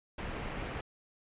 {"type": "low-pass noise", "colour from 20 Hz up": "pink", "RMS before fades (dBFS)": -39, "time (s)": [0.18, 0.81], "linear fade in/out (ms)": 5, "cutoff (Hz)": 2800, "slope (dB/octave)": 24, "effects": ["resampled to 8000 Hz"]}